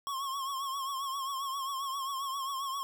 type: tone with vibrato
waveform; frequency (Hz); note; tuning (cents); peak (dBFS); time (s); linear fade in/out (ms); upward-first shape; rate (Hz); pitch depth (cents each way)
square; 1088; C#6; -33; -34; 0.07-2.83; 0; triangle; 7.5; 79
effects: none